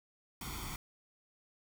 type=noise with comb filter; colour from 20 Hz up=pink; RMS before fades=-42 dBFS; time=0.41-0.76 s; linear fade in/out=2 ms; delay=0.89 ms; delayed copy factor=+0.8; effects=none